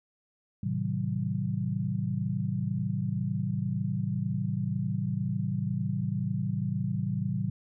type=chord; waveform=sine; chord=A diminished seventh; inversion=none; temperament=just; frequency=110 / 132 / 158.4 / 190.08 Hz; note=A2 / C3 / Eb3 / Gb3; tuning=0 / +16 / +31 / +47 cents; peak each=-33 / -33 / -34 / -32 dBFS; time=0.63-7.5 s; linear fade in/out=5 ms; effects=none